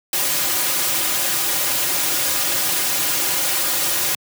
white noise with comb filter, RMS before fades -20 dBFS, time 0.13-4.15 s, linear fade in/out 2 ms, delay 4.5 ms, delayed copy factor -0.85, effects high-pass 150 Hz 12 dB/octave

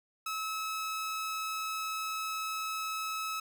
sawtooth tone, 1294 Hz, E6, 32 cents flat, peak -30 dBFS, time 0.26-3.4 s, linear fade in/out 5 ms, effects none

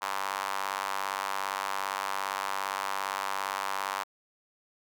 square tone with high-pass filter, 48.73 Hz, G1, 10 cents flat, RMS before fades -33 dBFS, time 0.01-4.04 s, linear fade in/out 20 ms, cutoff 1000 Hz, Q 2.8, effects none

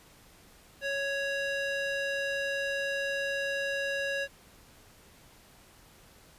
square tone with band-pass filter, 555 Hz, C#5, 2 cents sharp, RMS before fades -32 dBFS, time 0.81-4.28 s, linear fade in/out 50 ms, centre 2000 Hz, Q 0.98, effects pink hiss -57 dBFS RMS until 6.38 s + resampled to 32000 Hz

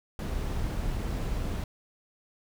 brown noise, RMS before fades -31 dBFS, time 0.19-1.64 s, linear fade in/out 2 ms, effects none

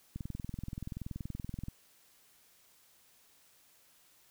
click train, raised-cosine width 5 ms, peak -27 dBFS, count 33, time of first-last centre 0.16-1.684 s, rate 21 Hz, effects white hiss -65 dBFS RMS until 4.3 s

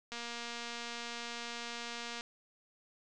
click train, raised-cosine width 0.2 ms, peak -25 dBFS, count 494, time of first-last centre 0.12-2.209 s, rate 236 Hz, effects resampled to 24000 Hz

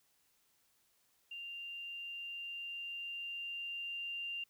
sine tone with level ramp, 2787 Hz, F7, 4 cents flat, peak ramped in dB -43 to -38 dBFS, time 1.31-4.44 s, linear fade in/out 5 ms, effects white hiss -74 dBFS RMS until 4.49 s

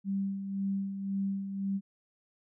sine tone with tremolo, 196 Hz, G3, in tune, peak -28 dBFS, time 0.04-1.81 s, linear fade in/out 50 ms, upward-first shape sine, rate 1.9 Hz, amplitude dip 55%, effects none

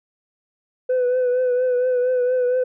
sine tone with vibrato, 501 Hz, B4, 25 cents sharp, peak -14 dBFS, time 0.89-2.64 s, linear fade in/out 10 ms, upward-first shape triangle, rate 4.3 Hz, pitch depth 43 cents each way, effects tanh soft clip ceiling -15 dBFS

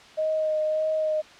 sine tone with vibrato, 622.3 Hz, D#5, in tune, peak -22 dBFS, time 0.17-1.22 s, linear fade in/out 20 ms, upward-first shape sine, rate 1.7 Hz, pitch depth 15 cents each way, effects white hiss -48 dBFS RMS until 1.39 s + low-pass 4000 Hz 12 dB/octave

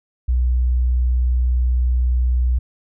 sine tone, 61.8 Hz, B1, 2 cents sharp, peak -14 dBFS, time 0.28-2.59 s, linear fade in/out 10 ms, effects none

